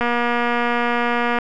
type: click train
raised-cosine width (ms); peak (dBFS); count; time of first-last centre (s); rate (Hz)
0.5; -6; 330; 0.01-1.387; 239
effects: none